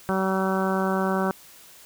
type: harmonic tone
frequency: 190.4 Hz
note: F#3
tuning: 50 cents sharp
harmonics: 1 / 2 / 3 / 4 / 5 / 6 / 7 / 8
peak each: -25 / -28 / -30 / -31 / -32 / -33 / -33 / -34 dBFS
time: 0.09-1.31 s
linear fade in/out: 0 ms
effects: white hiss -49 dBFS RMS until 1.85 s